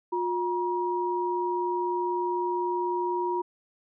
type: tone pair together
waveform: sine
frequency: 356.9 / 954 Hz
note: F4 / A#5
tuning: +38 / +40 cents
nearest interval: octave + perfect fourth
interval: 1702 cents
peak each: -28 dBFS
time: 0.12-3.42 s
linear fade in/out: 10 ms
effects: none